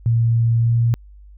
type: tone with pitch glide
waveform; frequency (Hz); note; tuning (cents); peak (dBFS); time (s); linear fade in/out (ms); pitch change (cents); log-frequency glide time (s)
sine; 115.7 to 117.04; A#2 to A#2; -13 to +7; -13; 0.06-0.94; 0; +20; 0.58-0.74
effects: added 50 Hz sine -40 dBFS peak until 1.37 s